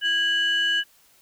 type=tone pair together; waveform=sine; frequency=1645 / 2960 Hz; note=G#6 / F#7; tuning=-17 / 0 cents; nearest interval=minor seventh; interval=1017 cents; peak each=-21 dBFS; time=0.01-0.84 s; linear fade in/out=50 ms; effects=tanh soft clip ceiling -15 dBFS + white hiss -58 dBFS RMS until 1.21 s